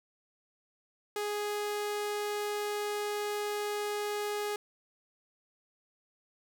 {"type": "tone", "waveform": "sawtooth", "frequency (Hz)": 415.3, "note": "G#4", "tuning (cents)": 0, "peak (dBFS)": -28, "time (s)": [1.16, 4.56], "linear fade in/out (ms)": 2, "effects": []}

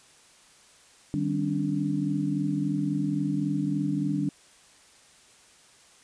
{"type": "tone cluster", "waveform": "sine", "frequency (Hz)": [152.3, 195.3, 266.1, 289.7], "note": ["D#3", "G3", "C4", "D4"], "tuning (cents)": [-37, -6, 29, -24], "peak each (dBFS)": [-30, -30, -35, -28], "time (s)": [1.14, 4.29], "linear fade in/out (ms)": 0, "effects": ["white hiss -56 dBFS RMS until 6.03 s", "resampled to 22050 Hz"]}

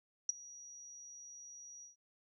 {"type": "tone with ADSR envelope", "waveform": "sine", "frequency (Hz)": 5780, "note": "F#8", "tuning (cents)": -41, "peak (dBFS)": -26, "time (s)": [0.29, 1.96], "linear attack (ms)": 3, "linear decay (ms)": 14, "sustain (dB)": -24, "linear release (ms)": 130, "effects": []}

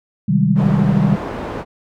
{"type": "chord", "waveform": "sine", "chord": "Ab major seventh", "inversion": "first", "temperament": "just", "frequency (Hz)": [129.78, 155.74, 194.67, 207.7], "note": ["C3", "Eb3", "G3", "Ab3"], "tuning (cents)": [-14, 2, -12, 0], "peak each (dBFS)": [-19, -16, -15, -21], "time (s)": [0.28, 1.16], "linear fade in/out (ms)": 10}
{"type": "low-pass noise", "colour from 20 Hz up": "white", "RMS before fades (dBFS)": -26, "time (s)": [0.55, 1.65], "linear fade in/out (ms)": 50, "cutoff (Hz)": 740, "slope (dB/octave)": 12}
{"effects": []}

